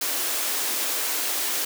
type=high-pass noise; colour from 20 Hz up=white; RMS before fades=-26 dBFS; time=0.01-1.65 s; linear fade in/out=5 ms; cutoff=250 Hz; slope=96 dB/octave; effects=none